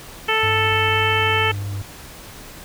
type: harmonic tone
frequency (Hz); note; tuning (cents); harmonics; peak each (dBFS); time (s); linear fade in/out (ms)
440; A4; 0; 1 / 2 / 3 / 4 / 5 / 6 / 7; -24 / -24 / -24 / -24 / -24 / -24 / -24; 0.28-1.52; 10
type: tone with vibrato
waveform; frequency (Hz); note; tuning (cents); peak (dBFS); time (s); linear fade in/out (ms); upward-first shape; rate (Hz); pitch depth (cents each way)
triangle; 99.7; G2; +30; -22; 0.43-1.82; 5; square; 1.9; 13
effects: pink hiss -39 dBFS RMS until 2.64 s